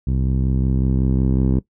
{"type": "tone with low-pass filter sweep", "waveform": "10% pulse", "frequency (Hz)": 65.4, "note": "C2", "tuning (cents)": 0, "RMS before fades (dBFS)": -18, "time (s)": [0.07, 1.59], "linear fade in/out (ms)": 5, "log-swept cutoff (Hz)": [140, 290], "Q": 0.72, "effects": ["noise-tail reverb RT60 0.1 s tail -18 dB re dry"]}